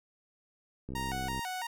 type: click train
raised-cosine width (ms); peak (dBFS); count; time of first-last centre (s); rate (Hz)
3; -27; 34; 0.89-1.393; 65.6
type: tone with vibrato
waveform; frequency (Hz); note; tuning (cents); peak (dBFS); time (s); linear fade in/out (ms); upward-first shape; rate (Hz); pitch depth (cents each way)
sawtooth; 830.6; G#5; 0; -31; 0.95-1.67; 5; square; 3; 200
effects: none